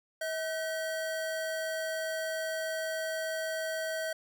square tone pair together, 641.2 / 1525 Hz, E5 / G6, -48 / -48 cents, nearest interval octave + minor third, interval 1500 cents, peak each -34 / -39 dBFS, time 0.21-4.13 s, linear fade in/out 5 ms, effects none

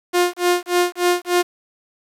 sawtooth tone with tremolo, 354.4 Hz, F4, 25 cents sharp, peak -9 dBFS, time 0.13-1.43 s, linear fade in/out 20 ms, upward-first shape sine, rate 3.4 Hz, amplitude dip 100%, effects resampled to 32000 Hz + 7-bit

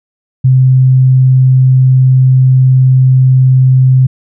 sine tone, 129.9 Hz, C3, 12 cents flat, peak -3 dBFS, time 0.44-4.07 s, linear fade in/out 10 ms, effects none

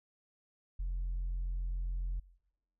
sine tone, 43.65 Hz, F1, in tune, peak -31 dBFS, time 0.79-2.2 s, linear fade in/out 10 ms, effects noise-tail reverb RT60 0.9 s tail -23 dB re dry + tanh soft clip ceiling -31 dBFS

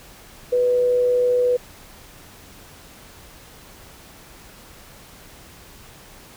sine tone with amplitude modulation, 493.9 Hz, B4, in tune, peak -14 dBFS, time 0.52-1.57 s, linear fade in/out 10 ms, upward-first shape sine, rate 113 Hz, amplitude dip 25%, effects pink hiss -45 dBFS RMS until 6.36 s

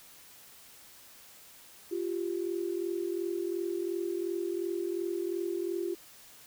sine tone pair together, 346.7 / 389.5 Hz, F4 / G4, -13 / -11 cents, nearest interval major second, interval 202 cents, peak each -32 / -35 dBFS, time 1.91-5.95 s, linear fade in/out 10 ms, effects white hiss -54 dBFS RMS until 6.46 s

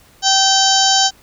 harmonic tone, 775 Hz, G5, 20 cents flat, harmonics 1 / 2 / 4 / 5 / 6 / 7 / 8 / 9, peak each -16 / -22 / -17 / -22 / -19 / -19 / -20 / -20 dBFS, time 0.22-1.11 s, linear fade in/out 50 ms, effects pink hiss -49 dBFS RMS until 1.22 s

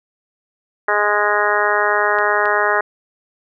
harmonic tone, 207.7 Hz, G#3, in tune, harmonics 2 / 3 / 4 / 5 / 6 / 7 / 8 / 9, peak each -22 / -22 / -22 / -22 / -22 / -22 / -22 / -22 dBFS, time 0.88-2.81 s, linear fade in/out 5 ms
clicks, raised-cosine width 0.3 ms, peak -17 dBFS, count 2, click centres 2.187 / 2.456 s
effects none

